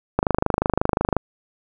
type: click train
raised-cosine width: 1 ms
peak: -3 dBFS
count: 26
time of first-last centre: 0.19-1.167 s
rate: 25.6 Hz
effects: none